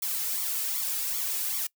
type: noise with flanger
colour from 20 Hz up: blue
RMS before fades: -30 dBFS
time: 0.02-1.67 s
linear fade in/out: 5 ms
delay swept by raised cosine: 0.88 to 2.38 ms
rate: 2.6 Hz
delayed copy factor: +0.8
effects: noise-tail reverb RT60 0.1 s tail -23 dB re dry